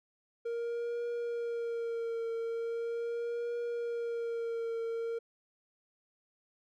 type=tone with vibrato; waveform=triangle; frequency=466.2 Hz; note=A#4; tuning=in tune; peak=-31 dBFS; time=0.45-5.19 s; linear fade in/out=10 ms; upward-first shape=triangle; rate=0.4 Hz; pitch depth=33 cents each way; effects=none